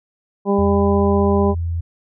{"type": "harmonic tone", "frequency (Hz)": 200, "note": "G3", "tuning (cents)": 35, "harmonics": [1, 2, 3, 4, 5], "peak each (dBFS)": [-17, -17, -24, -25, -25], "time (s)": [0.45, 1.55], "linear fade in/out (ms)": 50}
{"type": "tone", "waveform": "sine", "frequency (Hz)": 84.3, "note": "E2", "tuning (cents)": 39, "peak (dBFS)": -19, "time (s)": [0.58, 1.81], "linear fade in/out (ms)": 10}
{"effects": []}